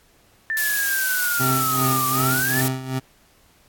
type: exponential two-way sweep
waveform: sine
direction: down then up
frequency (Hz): 1790 to 1159 to 1790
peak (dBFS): -21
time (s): 0.5-2.61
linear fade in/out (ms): 0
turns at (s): 2.09
type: noise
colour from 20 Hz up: blue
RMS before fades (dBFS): -24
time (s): 0.57-2.68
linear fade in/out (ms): 0
type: tone with tremolo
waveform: 25% pulse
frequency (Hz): 130.81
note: C3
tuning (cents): 0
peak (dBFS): -16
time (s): 1.39-3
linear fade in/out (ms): 20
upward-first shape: sine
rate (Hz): 2.6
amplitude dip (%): 75
effects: pink hiss -57 dBFS RMS until 3.68 s + AAC 64 kbps